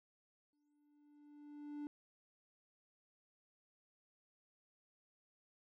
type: tone with exponential growth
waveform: triangle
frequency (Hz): 293.7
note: D4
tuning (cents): 0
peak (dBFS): -39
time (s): 0.53-1.87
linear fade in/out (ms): 1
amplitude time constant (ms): 290
effects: none